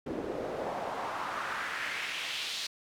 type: noise with band-pass filter sweep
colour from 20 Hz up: pink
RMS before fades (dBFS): -36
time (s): 0.06-2.67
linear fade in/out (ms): 5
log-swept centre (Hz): 350 to 4100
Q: 2.1
effects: none